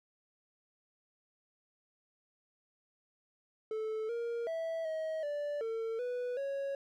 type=tone with pitch steps; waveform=triangle; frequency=436.9 / 468.7 / 655 / 635 / 584 / 451.2 / 493.1 / 553 Hz; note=A4 / A#4 / E5 / D#5 / D5 / A4 / B4 / C#5; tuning=-12 / +9 / -11 / +35 / -10 / +44 / -3 / -4 cents; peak=-32 dBFS; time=3.71-6.75 s; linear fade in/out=2 ms; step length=380 ms; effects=none